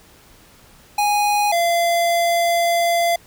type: tone pair in turn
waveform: square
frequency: 827 / 684.9 Hz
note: G#5 / F5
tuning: -8 / -34 cents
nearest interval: minor third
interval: 326 cents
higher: first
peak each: -16 dBFS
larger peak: neither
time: 0.98-1.52 / 1.52-3.16 s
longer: second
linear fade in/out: 5 ms
effects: pink hiss -49 dBFS RMS until 3.26 s